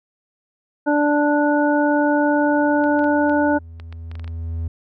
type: harmonic tone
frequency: 293.7 Hz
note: D4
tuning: in tune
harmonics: 1 / 2 / 3 / 5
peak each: -17 / -20 / -22 / -24 dBFS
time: 0.86-3.59 s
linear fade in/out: 20 ms
type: tone with exponential growth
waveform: triangle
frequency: 82.41 Hz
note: E2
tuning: in tune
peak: -19 dBFS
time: 1.92-4.68 s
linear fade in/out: 5 ms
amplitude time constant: 600 ms
type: clicks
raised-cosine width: 0.3 ms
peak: -24 dBFS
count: 11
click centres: 2.84 / 2.992 / 3.042 / 3.296 / 3.799 / 3.926 / 4.115 / 4.154 / 4.196 / 4.244 / 4.278 s
effects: none